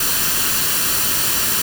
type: noise with comb filter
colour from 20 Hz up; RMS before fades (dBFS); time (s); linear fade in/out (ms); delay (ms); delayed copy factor
white; -18; 0-1.62; 5; 0.69; +0.5
effects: none